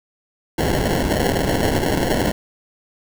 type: noise with sample-and-hold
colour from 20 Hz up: blue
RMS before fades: -19 dBFS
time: 0.58-2.32 s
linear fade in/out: 5 ms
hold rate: 1225 Hz
effects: none